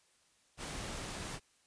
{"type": "noise", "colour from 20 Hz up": "pink", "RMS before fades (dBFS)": -42, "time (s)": [0.57, 1.4], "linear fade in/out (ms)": 50, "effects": ["white hiss -70 dBFS RMS until 1.66 s", "resampled to 22050 Hz"]}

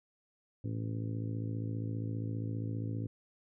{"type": "harmonic tone", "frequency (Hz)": 55, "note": "A1", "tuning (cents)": 0, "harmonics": [2, 3, 4, 5, 6, 7, 8, 9], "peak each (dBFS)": [-35, -45, -47, -42, -49, -53, -56, -53], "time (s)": [0.64, 3.07], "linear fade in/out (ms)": 5, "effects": []}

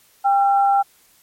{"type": "tone pair together", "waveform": "sine", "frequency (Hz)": [796.1, 1356], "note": ["G5", "E6"], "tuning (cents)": [27, 49], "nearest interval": "major sixth", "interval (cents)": 922, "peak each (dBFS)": [-13, -24], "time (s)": [0.24, 0.83], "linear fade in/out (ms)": 20, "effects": ["white hiss -55 dBFS RMS until 1.22 s", "MP3 64 kbps"]}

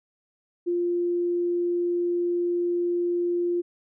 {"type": "tone", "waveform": "sine", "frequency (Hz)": 349.2, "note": "F4", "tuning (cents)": 0, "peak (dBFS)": -22, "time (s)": [0.66, 3.62], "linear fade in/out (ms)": 20, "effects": []}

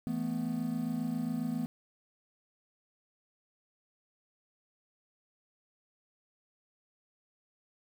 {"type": "chord", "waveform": "triangle", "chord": "E suspended fourth", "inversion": "none", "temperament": "just", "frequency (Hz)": [164.81, 219.8, 247.2], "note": ["E3", "A3", "B3"], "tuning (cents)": [0, -2, 2], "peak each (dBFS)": [-36, -34, -32], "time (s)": [0.07, 1.66], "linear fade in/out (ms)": 0, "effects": ["9-bit"]}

